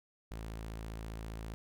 sawtooth tone, 55 Hz, A1, in tune, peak -37 dBFS, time 0.31-1.54 s, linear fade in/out 0 ms, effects none

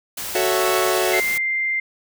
white noise, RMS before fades -29 dBFS, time 0.17-1.38 s, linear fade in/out 5 ms
sawtooth chord, F# minor seventh, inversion none, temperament equal, 370 / 440 / 554.4 / 659.3 Hz, F#4 / A4 / C#5 / E5, 0 / 0 / 0 / 0 cents, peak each -17 / -21 / -21 / -20 dBFS, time 0.35-1.2 s, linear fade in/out 2 ms
sine tone, 2093 Hz, C7, in tune, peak -19 dBFS, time 1.13-1.8 s, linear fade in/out 5 ms
effects none

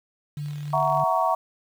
sine tone with tremolo, 146.83 Hz, D3, in tune, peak -28 dBFS, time 0.37-1.04 s, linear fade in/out 2 ms, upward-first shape sine, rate 3.4 Hz, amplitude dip 25%
click train, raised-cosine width 0.2 ms, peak -30 dBFS, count 23, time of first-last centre 0.46-0.998 s, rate 40.9 Hz
sine chord, F# dominant seventh, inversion third, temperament equal with one note detuned, 659.3 / 740 / 932.3 / 1119.7 Hz, E5 / F#5 / A#5 / C#6, 0 / 0 / 0 / +17 cents, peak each -25 dBFS, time 0.73-1.35 s, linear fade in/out 5 ms
effects 8-bit

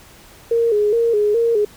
sine tone with vibrato, 440 Hz, A4, in tune, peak -13 dBFS, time 0.51-1.65 s, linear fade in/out 5 ms, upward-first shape square, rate 2.4 Hz, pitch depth 93 cents each way, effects pink hiss -45 dBFS RMS until 1.76 s

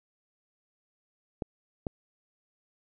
clicks, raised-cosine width 2 ms, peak -18 dBFS, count 2, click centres 1.422 / 1.868 s, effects none

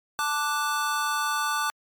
square chord, D major, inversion second, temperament equal, 880 / 1174.7 / 1480 Hz, A5 / D6 / F#6, 0 / 0 / 0 cents, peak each -31 / -28 / -30 dBFS, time 0.19-1.7 s, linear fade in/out 0 ms, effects MP3 96 kbps

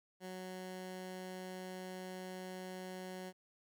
15% pulse tone, 185 Hz, F#3, in tune, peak -38 dBFS, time 0.2-3.33 s, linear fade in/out 50 ms, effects none

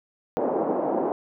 pink band-pass noise, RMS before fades -25 dBFS, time 0.37-1.12 s, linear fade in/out 0 ms, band 280 to 790 Hz, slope 24 dB/octave, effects none

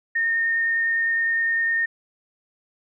sine tone with vibrato, 1832 Hz, A#6, 31 cents flat, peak -19 dBFS, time 0.15-1.86 s, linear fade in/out 10 ms, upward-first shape triangle, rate 9.8 Hz, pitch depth 9 cents each way, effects none

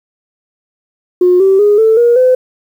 sine tone with pitch steps, 360 / 385.8 / 413.5 / 443.2 / 475 / 509.1 Hz, F#4 / G4 / G#4 / A4 / A#4 / C5, -47 / -28 / -8 / +13 / +33 / -47 cents, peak -4 dBFS, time 1.21-2.35 s, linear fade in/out 5 ms, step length 190 ms, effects tanh soft clip ceiling 0 dBFS + 7-bit

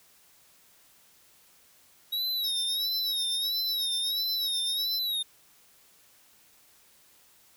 square tone with vibrato, 3819 Hz, A#7, 41 cents sharp, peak -28 dBFS, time 2.12-5.23 s, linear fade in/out 10 ms, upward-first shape sine, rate 1.5 Hz, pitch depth 100 cents each way
square tone with tremolo, 5320 Hz, E8, 15 cents sharp, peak -33 dBFS, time 2.44-4.99 s, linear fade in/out 0 ms, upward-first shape sine, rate 8.1 Hz, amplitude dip 75%
effects white hiss -60 dBFS RMS until 7.56 s

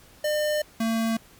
square tone pair in turn, 603 / 225.9 Hz, D5 / A3, +46 / +46 cents, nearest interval octave + perfect fourth, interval 1700 cents, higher first, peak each -23 dBFS, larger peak neither, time 0.24-0.62 / 0.8-1.17 s, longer first, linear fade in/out 5 ms, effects pink hiss -53 dBFS RMS until 1.39 s + MP3 96 kbps

